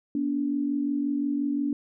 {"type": "tone pair together", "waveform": "sine", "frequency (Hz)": [241.3, 287], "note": ["B3", "D4"], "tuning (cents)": [-40, -40], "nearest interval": "minor third", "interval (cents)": 300, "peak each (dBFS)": [-30, -25], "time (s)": [0.15, 1.73], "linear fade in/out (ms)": 2, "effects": []}